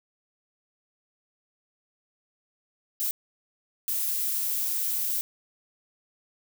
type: noise bursts at uneven times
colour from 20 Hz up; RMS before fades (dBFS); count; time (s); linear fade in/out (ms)
violet; -28; 2; 3-3.11 / 3.88-5.21; 0
effects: none